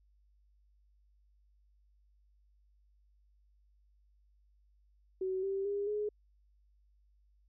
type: tone with pitch steps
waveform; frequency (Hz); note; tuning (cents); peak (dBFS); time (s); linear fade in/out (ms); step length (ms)
sine; 376.2 / 389.9 / 404.1 / 418.9; F#4 / G4 / G#4 / G#4; +29 / -9 / -47 / +15; -32; 5.21-6.09; 5; 220
effects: added 50 Hz sine -65 dBFS peak until 7.48 s